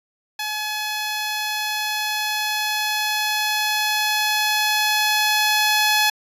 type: tone with level ramp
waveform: 10% pulse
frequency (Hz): 850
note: G#5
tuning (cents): +40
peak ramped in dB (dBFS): -16 to -7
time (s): 0.39-6.1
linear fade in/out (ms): 5
effects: resampled to 32000 Hz